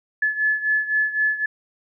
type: beating tone pair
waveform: sine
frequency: 1720 / 1723.9 Hz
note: A6 / A6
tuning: -40 / -36 cents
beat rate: 3.9 Hz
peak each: -20 / -24 dBFS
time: 0.22-1.46 s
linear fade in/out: 5 ms
effects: none